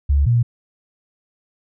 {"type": "tone pair in turn", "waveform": "sine", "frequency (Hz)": [70.8, 118.9], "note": ["C#2", "A#2"], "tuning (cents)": [37, 35], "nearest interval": "major sixth", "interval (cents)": 898, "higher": "second", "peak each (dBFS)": -12, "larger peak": "neither", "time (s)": [[0.09, 0.26], [0.26, 0.43]], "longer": "neither", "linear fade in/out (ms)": 10, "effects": []}